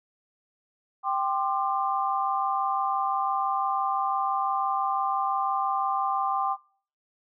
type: chord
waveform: sine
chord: G suspended fourth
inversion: none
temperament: equal with one note detuned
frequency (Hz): 784 / 1046.5 / 1192.4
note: G5 / C6 / D6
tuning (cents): 0 / 0 / +26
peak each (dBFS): -27 / -29 / -28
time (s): 1.03-6.57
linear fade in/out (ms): 50
effects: noise-tail reverb RT60 0.5 s tail -24 dB re dry